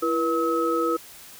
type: tone cluster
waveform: sine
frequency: 333.7 / 482.2 / 1285 Hz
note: E4 / B4 / E6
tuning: +21 / -41 / -45 cents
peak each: -25 dBFS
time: 0.02-0.97 s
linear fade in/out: 10 ms
effects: white hiss -45 dBFS RMS until 1.39 s